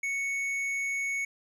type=tone with tanh clipping; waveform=triangle; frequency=2217 Hz; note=C#7; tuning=in tune; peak=-30 dBFS; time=0.03-1.25 s; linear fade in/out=5 ms; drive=12 dB; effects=none